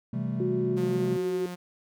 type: chord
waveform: triangle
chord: A minor seventh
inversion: first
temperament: equal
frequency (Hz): 130.81 / 164.81 / 196 / 220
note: C3 / E3 / G3 / A3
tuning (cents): 0 / 0 / 0 / 0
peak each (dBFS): -30 / -35 / -31 / -31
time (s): 0.13-1.17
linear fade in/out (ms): 5
type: tone with pitch glide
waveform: sine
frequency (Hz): 365.8 to 369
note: F#4 to F#4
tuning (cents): -20 to -5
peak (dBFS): -26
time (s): 0.4-1.46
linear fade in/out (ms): 2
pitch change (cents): +15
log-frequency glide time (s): 0.79-1.06
type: tone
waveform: sawtooth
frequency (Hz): 178.3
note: F3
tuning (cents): +36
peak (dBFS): -31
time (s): 0.76-1.56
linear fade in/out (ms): 20
effects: none